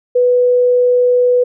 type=tone; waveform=sine; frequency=493.9 Hz; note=B4; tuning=in tune; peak=-8 dBFS; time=0.15-1.44 s; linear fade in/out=10 ms; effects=none

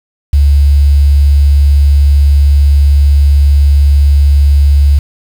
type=tone with quantisation; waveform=sine; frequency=71.1 Hz; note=C#2; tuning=45 cents sharp; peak=-3 dBFS; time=0.33-4.99 s; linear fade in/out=5 ms; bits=5; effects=none

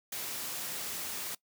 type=noise; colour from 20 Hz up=white; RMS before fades=-38 dBFS; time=0.12-1.35 s; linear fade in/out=5 ms; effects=noise-tail reverb RT60 0.1 s tail -21 dB re dry + high-pass 100 Hz 12 dB/octave

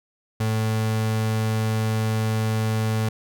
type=tone; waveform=35% pulse; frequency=110 Hz; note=A2; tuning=in tune; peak=-19 dBFS; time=0.4-3.09 s; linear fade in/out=5 ms; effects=none

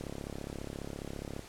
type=click train; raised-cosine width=2 ms; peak=-26 dBFS; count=49; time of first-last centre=0.01-1.393 s; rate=34.7 Hz; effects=pink hiss -51 dBFS RMS until 1.48 s + low-pass 11000 Hz 12 dB/octave

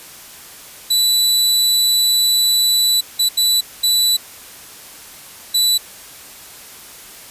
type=tone bursts at uneven times; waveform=sawtooth; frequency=3964 Hz; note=B7; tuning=6 cents sharp; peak=-9 dBFS; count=5; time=0.9-3.01 / 3.19-3.29 / 3.37-3.61 / 3.83-4.17 / 5.54-5.78 s; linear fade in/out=10 ms; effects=white hiss -38 dBFS RMS until 7.3 s + resampled to 32000 Hz

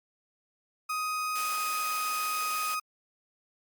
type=tone; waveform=35% pulse; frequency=1252 Hz; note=D#6; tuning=10 cents sharp; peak=-28 dBFS; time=0.89-2.8 s; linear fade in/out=10 ms
type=high-pass noise; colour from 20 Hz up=white; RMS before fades=-38 dBFS; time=1.35-2.75 s; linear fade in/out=10 ms; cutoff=430 Hz; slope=12 dB/octave
effects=Opus 48 kbps

